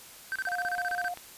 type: tone bursts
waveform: triangle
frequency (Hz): 1551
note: G6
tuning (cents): -19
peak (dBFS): -27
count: 12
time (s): 0.32-1.082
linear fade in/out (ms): 0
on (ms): 36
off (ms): 30
type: tone with vibrato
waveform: sine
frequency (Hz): 710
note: F5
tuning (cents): +28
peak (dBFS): -32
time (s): 0.47-1.14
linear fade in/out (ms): 2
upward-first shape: sine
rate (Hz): 14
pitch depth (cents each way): 11
type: click train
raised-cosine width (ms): 0.3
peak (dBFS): -26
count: 5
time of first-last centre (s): 0.65-1.174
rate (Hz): 7.64
effects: white hiss -49 dBFS RMS until 1.37 s + resampled to 32000 Hz